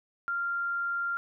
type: tone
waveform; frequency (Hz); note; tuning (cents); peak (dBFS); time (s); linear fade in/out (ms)
sine; 1390; F6; -9; -28; 0.28-1.17; 0
effects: none